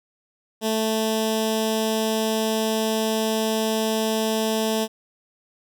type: tone with notch filter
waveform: 10% pulse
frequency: 220 Hz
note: A3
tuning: in tune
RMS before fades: -23 dBFS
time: 0.61-4.88 s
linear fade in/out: 50 ms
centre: 1300 Hz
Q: 0.92
effects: none